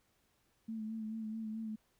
sine tone with vibrato, 220 Hz, A3, in tune, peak -38 dBFS, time 0.68-1.76 s, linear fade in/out 10 ms, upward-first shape sine, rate 4.6 Hz, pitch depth 34 cents each way, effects pink hiss -75 dBFS RMS until 1.99 s

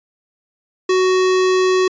square tone, 371.8 Hz, F#4, 8 cents sharp, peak -13 dBFS, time 0.89-1.88 s, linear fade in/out 5 ms, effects resampled to 16000 Hz

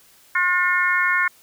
harmonic tone with a mistuned harmonic, 359.5 Hz, F#4, 50 cents flat, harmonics 3 / 4 / 5 / 6, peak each -24 / -21 / -21 / -23 dBFS, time 0.35-1.28 s, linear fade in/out 5 ms, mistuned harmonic 3, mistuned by -15 cents, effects white hiss -53 dBFS RMS until 1.42 s

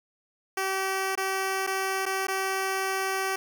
10% pulse tone with dropouts, 383.9 Hz, G4, 36 cents flat, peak -18 dBFS, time 0.57-3.36 s, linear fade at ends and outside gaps 5 ms, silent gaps 1.154-1.175 / 1.667-1.673 / 2.056-2.062 / 2.27-2.282 s, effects 10-bit

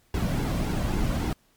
brown noise with flanger, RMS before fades -26 dBFS, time 0.14-1.33 s, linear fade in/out 2 ms, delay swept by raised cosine 1.6 to 2.41 ms, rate 3.6 Hz, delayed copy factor -0.55, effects pink hiss -64 dBFS RMS until 1.56 s + MP3 96 kbps

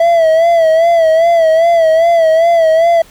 triangle tone with vibrato, 659.3 Hz, E5, in tune, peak -4 dBFS, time 0-3.02 s, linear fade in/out 5 ms, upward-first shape sine, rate 2.5 Hz, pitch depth 65 cents each way, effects pink hiss -42 dBFS RMS until 3.1 s

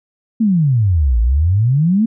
sine exponential two-way sweep, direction down then up, 233.1 to 54.3 to 233.1 Hz, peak -10 dBFS, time 0.4-2.06 s, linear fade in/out 10 ms, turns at 1.2 s, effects none

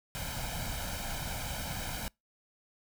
pink noise with comb filter, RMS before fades -37 dBFS, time 0.15-2.08 s, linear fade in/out 0 ms, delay 1.3 ms, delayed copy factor +0.75, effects noise-tail reverb RT60 0.2 s tail -26 dB re dry

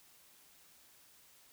silence, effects white hiss -63 dBFS RMS until 1.52 s

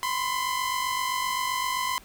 sawtooth tone pair together, 1001 / 1048.7 Hz, B5 / C6, +23 / +4 cents, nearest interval minor second, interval 81 cents, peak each -25 dBFS, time 0.03-1.98 s, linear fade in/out 0 ms, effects pink hiss -52 dBFS RMS until 2.04 s

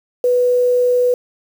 sine tone with quantisation, 493.9 Hz, B4, in tune, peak -11 dBFS, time 0.24-1.14 s, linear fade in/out 2 ms, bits 6, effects none

